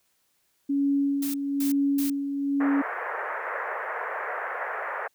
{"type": "tone with tremolo", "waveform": "sine", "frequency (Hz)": 280.1, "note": "C#4", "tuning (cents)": 18, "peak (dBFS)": -20, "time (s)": [0.69, 2.82], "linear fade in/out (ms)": 10, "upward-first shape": "sine", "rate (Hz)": 1.1, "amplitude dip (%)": 55}
{"type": "noise bursts", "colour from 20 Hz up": "blue", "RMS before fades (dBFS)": -34, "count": 3, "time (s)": [1.22, 2.1], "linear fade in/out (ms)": 5, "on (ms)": 120, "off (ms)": 260}
{"type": "band-pass noise", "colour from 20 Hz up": "white", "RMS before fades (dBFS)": -32, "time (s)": [2.6, 5.08], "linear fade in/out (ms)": 10, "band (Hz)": [440, 1900], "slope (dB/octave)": 48}
{"effects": ["white hiss -70 dBFS RMS until 5.14 s"]}